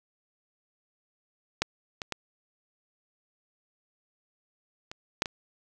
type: clicks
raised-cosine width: 0.2 ms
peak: -7 / -17 / -14 / -22 / -7 / -16 dBFS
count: 6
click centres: 1.62 / 2.018 / 2.123 / 4.915 / 5.221 / 5.258 s
effects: none